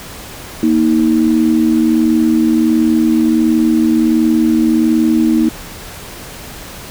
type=tone pair together; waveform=sine; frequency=234.6 / 316 Hz; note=A#3 / D#4; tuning=+11 / +27 cents; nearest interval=perfect fourth; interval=516 cents; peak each=-12 / -11 dBFS; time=0.63-5.49 s; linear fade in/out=2 ms; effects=pink hiss -31 dBFS RMS until 6.9 s